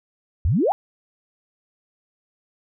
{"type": "exponential sweep", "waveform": "sine", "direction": "up", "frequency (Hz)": [66.5, 867], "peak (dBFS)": -16, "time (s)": [0.45, 0.72], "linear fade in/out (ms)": 0, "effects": []}